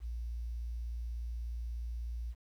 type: tone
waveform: sine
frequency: 58.27 Hz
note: A#1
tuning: in tune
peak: -36 dBFS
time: 0-2.35 s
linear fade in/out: 50 ms
effects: 11-bit